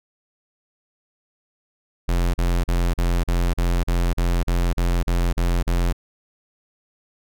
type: tone bursts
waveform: square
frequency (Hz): 43.46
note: F1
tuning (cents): -8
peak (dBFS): -18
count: 13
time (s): 2.08-5.928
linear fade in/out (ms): 10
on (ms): 260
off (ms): 39
effects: none